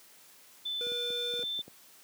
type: tone with pitch glide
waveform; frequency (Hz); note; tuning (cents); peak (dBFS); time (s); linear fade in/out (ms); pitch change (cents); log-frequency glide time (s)
sine; 3520 to 3547; A7 to A7; 0 to +13; -32; 0.65-1.62; 10; +13; 0.77-1.28
type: tone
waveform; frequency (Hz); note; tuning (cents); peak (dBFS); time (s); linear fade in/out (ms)
square; 481.3; B4; -45; -38; 0.81-1.43; 0
type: clicks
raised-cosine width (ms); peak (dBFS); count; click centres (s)
2; -34; 8; 0.868 / 0.919 / 1.104 / 1.338 / 1.393 / 1.437 / 1.591 / 1.68
effects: white hiss -57 dBFS RMS until 2.03 s + high-pass 150 Hz 12 dB/octave